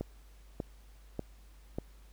click train, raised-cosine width 2 ms, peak -21 dBFS, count 4, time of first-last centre 0.01-1.785 s, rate 1.69 Hz, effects added 50 Hz sine -53 dBFS peak until 2.12 s + pink hiss -65 dBFS RMS until 2.12 s

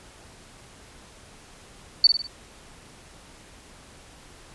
sine tone with echo, 4500 Hz, C#8, 25 cents sharp, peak -10 dBFS, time 2.04-2.07 s, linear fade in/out 2 ms, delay 50 ms, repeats 4, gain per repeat -6 dB, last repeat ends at 2.27 s, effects pink hiss -49 dBFS RMS until 4.54 s + resampled to 24000 Hz

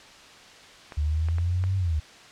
clicks, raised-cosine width 0.5 ms, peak -24 dBFS, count 4, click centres 0.922 / 1.286 / 1.384 / 1.639 s
sine exponential two-way sweep, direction up then down, 73.2 to 97 to 73.2 Hz, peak -22 dBFS, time 0.97-2 s, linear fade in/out 10 ms, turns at 1.77 s
effects white hiss -48 dBFS RMS until 2.31 s + low-pass 5000 Hz 12 dB/octave

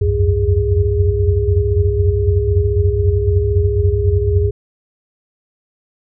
sine tone cluster, 65.9 / 87 / 90.9 / 101 / 410.3 Hz, C2 / F2 / F#2 / G#2 / G#4, +13 / -6 / -30 / -48 / -21 cents, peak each -18 dBFS, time 0.01-4.51 s, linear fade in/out 10 ms, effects none

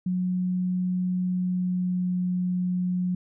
sine tone with pitch glide, 182.1 to 180.74 Hz, F#3 to F#3, -27 to -40 cents, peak -23 dBFS, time 0.06-3.15 s, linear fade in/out 5 ms, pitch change -13 cents, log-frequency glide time 1.24-2.18 s, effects none

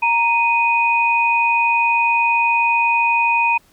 sine tone pair together, 932.3 / 2488 Hz, A#5 / D#7, 0 / -1 cents, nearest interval octave + perfect fourth, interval 1699 cents, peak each -16 dBFS, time 0.02-3.58 s, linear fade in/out 10 ms, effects pink hiss -55 dBFS RMS until 3.72 s

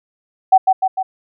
sine tone with echo, 759 Hz, F#5, 44 cents sharp, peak -4 dBFS, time 0.52-0.58 s, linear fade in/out 10 ms, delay 150 ms, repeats 3, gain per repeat -4 dB, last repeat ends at 1.03 s, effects none

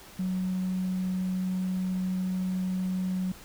triangle tone, 185.3 Hz, F#3, 3 cents sharp, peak -23 dBFS, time 0.19-3.32 s, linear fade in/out 5 ms, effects tanh soft clip ceiling -24 dBFS + pink hiss -49 dBFS RMS until 3.44 s

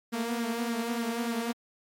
sawtooth tone with flanger, 233.1 Hz, A#3, in tune, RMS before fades -31 dBFS, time 0.12-1.53 s, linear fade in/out 20 ms, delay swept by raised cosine 0.52 to 6.32 ms, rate 3.4 Hz, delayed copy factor +0.55, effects MP3 64 kbps

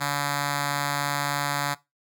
5% pulse tone with notch filter, 143.2 Hz, D3, 43 cents flat, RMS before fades -27 dBFS, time 0-1.75 s, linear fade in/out 20 ms, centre 400 Hz, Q 0.78, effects noise-tail reverb RT60 0.2 s tail -19 dB re dry

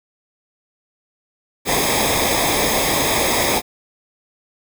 pink noise with comb filter, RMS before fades -18 dBFS, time 1.65-3.62 s, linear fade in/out 50 ms, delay 0.69 ms, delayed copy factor -0.75, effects none

